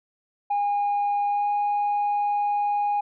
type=tone with pitch glide; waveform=sine; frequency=816 to 822.2 Hz; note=G#5 to G#5; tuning=-31 to -18 cents; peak=-19 dBFS; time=0.5-3.01 s; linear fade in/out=10 ms; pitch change=+13 cents; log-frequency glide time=1.28-1.48 s; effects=tanh soft clip ceiling -19 dBFS